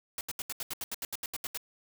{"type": "noise bursts", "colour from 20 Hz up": "white", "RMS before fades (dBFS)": -36, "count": 14, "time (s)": [0.18, 1.575], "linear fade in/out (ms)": 2, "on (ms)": 30, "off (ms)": 75, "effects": []}